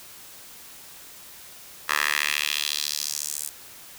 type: tone with high-pass filter sweep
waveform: 10% pulse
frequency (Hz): 74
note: D2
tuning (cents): +14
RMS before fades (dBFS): -27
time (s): 1.88-3.5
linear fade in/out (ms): 20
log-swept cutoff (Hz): 1400 to 8900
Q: 2
effects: white hiss -45 dBFS RMS until 3.98 s